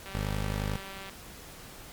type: click train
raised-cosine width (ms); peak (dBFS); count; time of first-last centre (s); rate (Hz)
0.3; -27; 202; 0.06-1.096; 194
type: tone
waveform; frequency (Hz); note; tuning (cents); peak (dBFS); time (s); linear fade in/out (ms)
15% pulse; 51.3; G#1; -21; -23; 0.15-0.76; 0
effects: pink hiss -47 dBFS RMS until 1.92 s + MP3 96 kbps